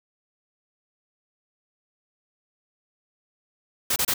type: noise bursts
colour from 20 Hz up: white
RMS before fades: -23 dBFS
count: 3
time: 3.9-4.139 s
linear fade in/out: 5 ms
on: 61 ms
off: 28 ms
effects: none

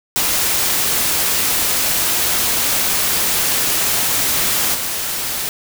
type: noise with level steps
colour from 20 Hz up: white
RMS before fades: -17 / -22 dBFS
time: 0.16-5.49 s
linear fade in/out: 0 ms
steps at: 4.74 s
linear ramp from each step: 10 ms
effects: none

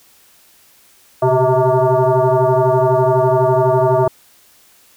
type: tone with frequency modulation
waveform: sine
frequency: 135 Hz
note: C#3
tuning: 45 cents flat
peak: -10 dBFS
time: 1.22-4.08 s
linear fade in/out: 5 ms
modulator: 258 Hz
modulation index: 3.2
effects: white hiss -50 dBFS RMS until 4.96 s

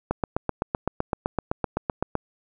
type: click train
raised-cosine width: 1 ms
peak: -9 dBFS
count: 17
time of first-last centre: 0.11-2.153 s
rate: 7.83 Hz
effects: none

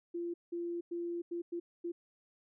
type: tone bursts at uneven times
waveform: sine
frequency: 343.9 Hz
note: F4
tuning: 27 cents flat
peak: -35 dBFS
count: 6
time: 0.14-0.34 / 0.52-0.81 / 0.91-1.22 / 1.31-1.42 / 1.52-1.6 / 1.84-1.92 s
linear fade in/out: 10 ms
effects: none

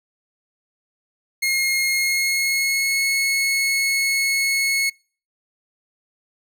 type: tone with pitch glide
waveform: sawtooth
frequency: 2148 to 2187 Hz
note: C7 to C#7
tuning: +45 to -24 cents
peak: -15 dBFS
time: 1.42-4.9 s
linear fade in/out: 10 ms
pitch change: +31 cents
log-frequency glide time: 1.9-3 s
effects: noise-tail reverb RT60 0.4 s tail -26 dB re dry

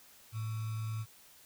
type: tone with sample-and-hold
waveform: sine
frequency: 110 Hz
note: A2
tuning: in tune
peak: -34 dBFS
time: 0.32-1.06 s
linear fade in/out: 50 ms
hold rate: 1225 Hz
effects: white hiss -59 dBFS RMS until 1.45 s

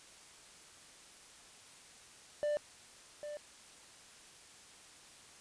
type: tone with echo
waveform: triangle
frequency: 592 Hz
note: D5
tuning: 14 cents sharp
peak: -29 dBFS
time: 2.43-2.57 s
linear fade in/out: 0 ms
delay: 800 ms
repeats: 1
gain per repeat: -10 dB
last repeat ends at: 3.37 s
effects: white hiss -57 dBFS RMS until 5.4 s + resampled to 22050 Hz

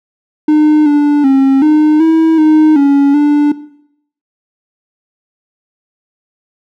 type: tone with pitch steps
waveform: triangle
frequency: 304 / 292.2 / 269.7 / 305.2 / 322.7 / 309.6 / 280.9 / 293.3 Hz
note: D#4 / D4 / C#4 / D#4 / E4 / D#4 / C#4 / D4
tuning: -40 / -9 / -47 / -33 / -37 / -9 / +23 / -2 cents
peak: -3 dBFS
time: 0.48-3.52 s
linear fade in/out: 5 ms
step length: 380 ms
effects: noise-tail reverb RT60 0.7 s tail -17 dB re dry

